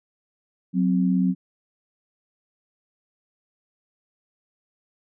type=tone pair together; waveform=sine; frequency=184.04 / 261.6 Hz; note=F#3 / C4; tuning=-9 / 0 cents; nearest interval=tritone; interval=609 cents; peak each=-19 / -23 dBFS; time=0.73-1.35 s; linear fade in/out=50 ms; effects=none